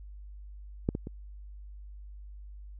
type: clicks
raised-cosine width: 3 ms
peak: -13 / -19 / -25 dBFS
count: 3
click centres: 0.889 / 0.951 / 1.071 s
effects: added 50 Hz sine -43 dBFS peak until 2.79 s